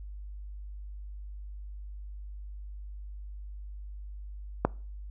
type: click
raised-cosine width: 1 ms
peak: -8 dBFS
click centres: 4.65 s
effects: noise-tail reverb RT60 0.4 s tail -24 dB re dry + added 50 Hz sine -39 dBFS peak until 5.1 s